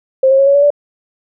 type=tone with pitch steps; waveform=sine; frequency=528 / 538.2 / 548.5 / 559.1 / 569.8 / 580.8 Hz; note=C5 / C5 / C#5 / C#5 / C#5 / D5; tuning=+16 / +49 / -18 / +15 / +48 / -19 cents; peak=-6 dBFS; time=0.23-0.704 s; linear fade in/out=5 ms; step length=79 ms; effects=none